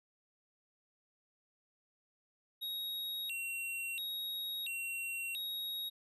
square tone with vibrato, 3217 Hz, G7, 44 cents sharp, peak -38 dBFS, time 2.61-5.9 s, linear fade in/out 20 ms, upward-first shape square, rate 0.73 Hz, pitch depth 280 cents each way, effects none

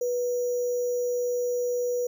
sine tone with sample-and-hold, 489.1 Hz, B4, 17 cents flat, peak -24 dBFS, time 0.01-2.07 s, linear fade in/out 5 ms, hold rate 6300 Hz, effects none

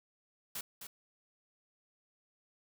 white noise with echo, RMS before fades -40 dBFS, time 0.55-0.61 s, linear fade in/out 5 ms, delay 260 ms, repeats 1, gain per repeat -7 dB, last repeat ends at 0.87 s, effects none

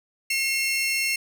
sawtooth tone pair together, 2154 / 2714 Hz, C7 / E7, +50 / +50 cents, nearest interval major third, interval 400 cents, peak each -22 dBFS, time 0.3-1.16 s, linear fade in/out 5 ms, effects none

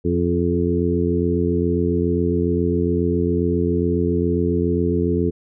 harmonic tone with a mistuned harmonic, 87.31 Hz, F2, in tune, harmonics 1 / 2 / 3 / 4 / 5, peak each -23 / -23 / -23 / -23 / -23 dBFS, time 0.04-5.31 s, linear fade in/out 20 ms, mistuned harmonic 5, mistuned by -20 cents, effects none

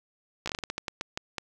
slowing click train, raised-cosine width 0.2 ms, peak -14 dBFS, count 13, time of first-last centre 0.46-1.383 s, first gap 15 ms, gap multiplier 1.27, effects 9-bit

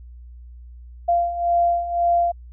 sine beating tone pair, 690 / 691.9 Hz, F5 / F5, -21 / -16 cents, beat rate 1.9 Hz, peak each -23 / -18 dBFS, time 1.08-2.32 s, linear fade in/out 10 ms, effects added 60 Hz sine -38 dBFS peak until 2.52 s

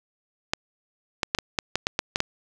clicks, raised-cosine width 0.2 ms, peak -5 dBFS, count 10, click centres 0.535 / 1.232 / 1.349 / 1.387 / 1.588 / 1.756 / 1.869 / 1.991 / 2.159 / 2.204 s, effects none

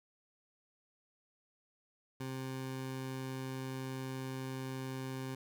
20% pulse tone, 131.6 Hz, C3, 10 cents sharp, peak -34 dBFS, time 2.2-5.35 s, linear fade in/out 5 ms, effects none

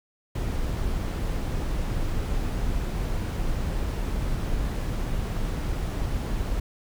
brown noise, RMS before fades -27 dBFS, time 0.35-6.6 s, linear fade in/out 5 ms, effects none

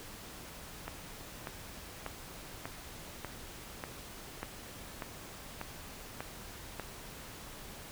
click train, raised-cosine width 0.5 ms, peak -23 dBFS, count 11, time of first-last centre 0.88-6.797 s, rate 1.69 Hz, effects pink hiss -48 dBFS RMS until 7.91 s

